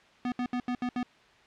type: tone bursts at uneven times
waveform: square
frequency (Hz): 246.9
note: B3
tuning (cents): 0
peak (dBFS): -29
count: 6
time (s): 0.25-0.32 / 0.39-0.46 / 0.53-0.6 / 0.68-0.75 / 0.82-0.89 / 0.96-1.03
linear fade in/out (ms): 2
effects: white hiss -58 dBFS RMS until 1.46 s + low-pass 3000 Hz 12 dB/octave